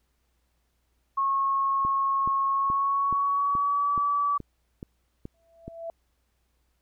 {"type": "tone with pitch glide", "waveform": "sine", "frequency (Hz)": [1092, 1149.6], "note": ["C#6", "D6"], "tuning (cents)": [-26, -37], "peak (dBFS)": -22, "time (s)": [1.17, 4.38], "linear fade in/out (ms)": 10, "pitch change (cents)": 89, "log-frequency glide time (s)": [2.48, 3.95]}
{"type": "click train", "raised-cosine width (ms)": 3, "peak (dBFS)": -24, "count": 10, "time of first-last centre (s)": [1.85, 5.68], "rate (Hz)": 2.35}
{"type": "tone with exponential growth", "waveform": "sine", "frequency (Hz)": 666, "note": "E5", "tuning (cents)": 18, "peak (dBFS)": -30, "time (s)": [5.34, 5.9], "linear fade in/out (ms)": 1, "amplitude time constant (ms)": 120}
{"effects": ["added 60 Hz sine -70 dBFS peak until 6.81 s", "pink hiss -75 dBFS RMS until 6.81 s"]}